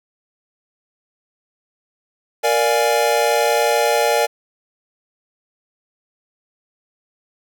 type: chord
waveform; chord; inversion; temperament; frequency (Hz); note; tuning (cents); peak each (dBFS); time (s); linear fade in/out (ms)
square; Bb dominant seventh; none; equal; 466.2 / 587.3 / 698.5 / 830.6; Bb4 / D5 / F5 / Ab5; 0 / 0 / 0 / 0; -20 / -20 / -23 / -21; 2.43-4.27; 20
effects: none